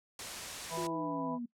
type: noise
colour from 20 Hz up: white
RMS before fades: -41 dBFS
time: 0.19-0.87 s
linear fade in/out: 2 ms
type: harmonic tone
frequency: 164.81 Hz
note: E3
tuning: in tune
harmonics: 1 / 3 / 4 / 5 / 6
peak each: -44 / -43 / -41 / -50 / -39 dBFS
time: 0.69-1.39 s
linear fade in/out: 50 ms
type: exponential sweep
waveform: sine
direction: down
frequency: 358.9 to 233 Hz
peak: -36 dBFS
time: 0.77-1.46 s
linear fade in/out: 10 ms
effects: noise-tail reverb RT60 0.1 s tail -21 dB re dry + low-pass 9000 Hz 12 dB/octave

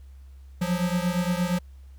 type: beating tone pair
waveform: square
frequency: 174.61 / 183.21 Hz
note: F3 / F#3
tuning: 0 / -17 cents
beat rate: 8.6 Hz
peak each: -26 / -28 dBFS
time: 0.61-1.59 s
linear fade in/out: 10 ms
effects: added 67 Hz sine -43 dBFS peak until 1.98 s + pink hiss -66 dBFS RMS until 1.98 s

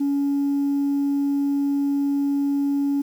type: tone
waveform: sine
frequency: 281.6 Hz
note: C#4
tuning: 27 cents sharp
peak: -17 dBFS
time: 0-3.02 s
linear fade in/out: 10 ms
effects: tanh soft clip ceiling -17 dBFS + 8-bit

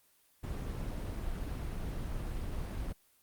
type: noise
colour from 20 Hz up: brown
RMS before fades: -37 dBFS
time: 0.43-2.93 s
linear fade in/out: 10 ms
effects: white hiss -68 dBFS RMS until 3.22 s + Opus 24 kbps

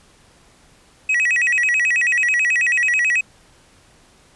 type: tone with vibrato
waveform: triangle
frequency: 2215 Hz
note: C#7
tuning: 2 cents flat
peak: -13 dBFS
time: 1.09-3.21 s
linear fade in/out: 5 ms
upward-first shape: square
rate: 9.2 Hz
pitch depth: 240 cents each way
effects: pink hiss -52 dBFS RMS until 4.35 s + resampled to 24000 Hz

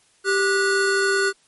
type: tone pair together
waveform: square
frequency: 392 / 1463.4 Hz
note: G4 / F#6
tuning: 0 / -20 cents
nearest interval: octave + major seventh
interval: 2280 cents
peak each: -21 dBFS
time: 0.24-1.33 s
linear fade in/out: 50 ms
effects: white hiss -59 dBFS RMS until 1.47 s + MP3 48 kbps

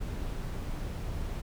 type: noise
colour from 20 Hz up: brown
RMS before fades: -35 dBFS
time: 0-1.42 s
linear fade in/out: 20 ms
effects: none

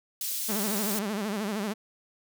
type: high-pass noise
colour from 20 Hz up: white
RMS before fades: -32 dBFS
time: 0.21-0.99 s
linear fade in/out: 2 ms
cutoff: 4000 Hz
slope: 12 dB/octave
type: tone with vibrato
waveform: sawtooth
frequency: 207.7 Hz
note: G#3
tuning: in tune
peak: -25 dBFS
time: 0.48-1.74 s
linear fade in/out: 20 ms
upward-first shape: sine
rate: 13 Hz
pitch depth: 120 cents each way
effects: none

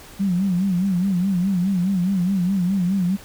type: tone with vibrato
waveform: sine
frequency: 186.2 Hz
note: F#3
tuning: 11 cents sharp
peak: -17 dBFS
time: 0.19-3.17 s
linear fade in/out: 20 ms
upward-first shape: sine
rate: 4.8 Hz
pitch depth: 120 cents each way
effects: pink hiss -43 dBFS RMS until 3.24 s

